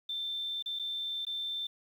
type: tone with dropouts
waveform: sine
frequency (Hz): 3559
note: A7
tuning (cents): +19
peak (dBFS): -33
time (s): 0.09-1.67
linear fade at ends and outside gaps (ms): 5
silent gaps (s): 0.625-0.659 / 0.79-0.795 / 1.251-1.267
effects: 10-bit